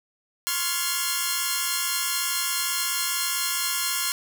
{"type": "chord", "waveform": "5% pulse", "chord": "Db major seventh", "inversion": "third", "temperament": "equal with one note detuned", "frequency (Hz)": [1046.5, 1108.7, 1396.9, 1692.2], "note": ["C6", "Db6", "F6", "Ab6"], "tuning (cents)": [0, 0, 0, 32], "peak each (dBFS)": [-17, -21, -16, -20], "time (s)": [0.47, 4.12], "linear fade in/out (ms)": 0, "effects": []}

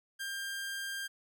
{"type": "tone", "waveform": "sawtooth", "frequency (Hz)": 1596, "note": "G6", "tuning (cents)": 31, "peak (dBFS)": -33, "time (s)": [0.19, 1.08], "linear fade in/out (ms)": 20, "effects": []}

